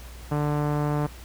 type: tone with low-pass filter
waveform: sawtooth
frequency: 147.8 Hz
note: D3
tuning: 11 cents sharp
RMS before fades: -25 dBFS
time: 0.31-1.07 s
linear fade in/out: 10 ms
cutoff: 1100 Hz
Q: 1.3
effects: added 60 Hz sine -40 dBFS peak until 1.24 s + pink hiss -47 dBFS RMS until 1.24 s